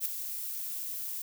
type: noise with ADSR envelope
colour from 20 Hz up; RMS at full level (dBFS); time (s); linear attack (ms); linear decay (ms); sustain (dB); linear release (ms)
violet; -28; 0-1.22; 56; 3; -9; 4
effects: none